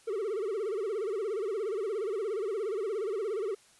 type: tone with vibrato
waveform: triangle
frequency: 415.3 Hz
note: G#4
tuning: in tune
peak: -28 dBFS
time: 0.07-3.55 s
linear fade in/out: 10 ms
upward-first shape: sine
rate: 17 Hz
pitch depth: 180 cents each way
effects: white hiss -61 dBFS RMS until 3.79 s + resampled to 24000 Hz